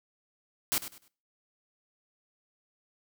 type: noise with echo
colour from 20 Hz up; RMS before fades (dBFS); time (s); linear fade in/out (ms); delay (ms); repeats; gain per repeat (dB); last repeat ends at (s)
white; -28; 0.72-0.78; 0; 100; 3; -12; 1.08
effects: noise-tail reverb RT60 0.4 s tail -20 dB re dry